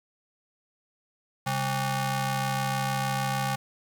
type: ring-modulated tone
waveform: sawtooth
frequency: 334.2 Hz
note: E4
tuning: 24 cents sharp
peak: -19 dBFS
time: 1.46-3.56 s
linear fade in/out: 10 ms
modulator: 468 Hz
effects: 9-bit